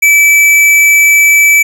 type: tone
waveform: square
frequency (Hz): 2308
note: D7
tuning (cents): -31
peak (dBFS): -4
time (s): 0.02-1.63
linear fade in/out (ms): 10
effects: none